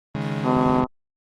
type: chord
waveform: 35% pulse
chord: C# suspended second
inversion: none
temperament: just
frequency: 138.59 / 155.92 / 207.9 Hz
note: C#3 / D#3 / G#3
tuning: 0 / +4 / +2 cents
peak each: -27 dBFS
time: 0.15-0.84 s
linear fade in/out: 0 ms
type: noise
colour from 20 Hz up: white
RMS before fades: -34 dBFS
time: 0.21-0.8 s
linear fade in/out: 0 ms
type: harmonic tone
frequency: 126.9 Hz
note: B2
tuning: 47 cents sharp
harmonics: 2 / 3 / 4 / 5 / 6 / 7 / 8 / 9 / 10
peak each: -20 / -26 / -29 / -29 / -30 / -26 / -28 / -32 / -30 dBFS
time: 0.43-0.87 s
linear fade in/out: 50 ms
type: clicks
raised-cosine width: 5 ms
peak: -21 dBFS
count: 5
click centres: 0.569 / 0.664 / 0.7 / 0.769 / 0.838 s
effects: low-pass 3000 Hz 12 dB/octave + Opus 32 kbps